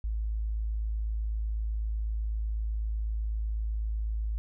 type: tone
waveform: sine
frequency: 54 Hz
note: A1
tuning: 32 cents flat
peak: -28 dBFS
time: 0.04-4.38 s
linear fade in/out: 0 ms
effects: none